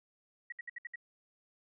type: tone bursts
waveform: sine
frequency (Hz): 1914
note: A#6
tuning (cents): +45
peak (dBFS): -39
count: 6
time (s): 0.5-0.958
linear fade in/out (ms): 5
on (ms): 23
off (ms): 64
effects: none